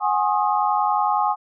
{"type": "chord", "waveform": "sine", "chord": "Ab dominant seventh", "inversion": "third", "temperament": "equal with one note detuned", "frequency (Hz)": [740, 830.6, 1074.1, 1244.5], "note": ["Gb5", "Ab5", "C6", "Eb6"], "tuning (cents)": [0, 0, 45, 0], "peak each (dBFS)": [-25, -20, -24, -25], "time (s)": [0, 1.36], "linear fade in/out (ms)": 50, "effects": []}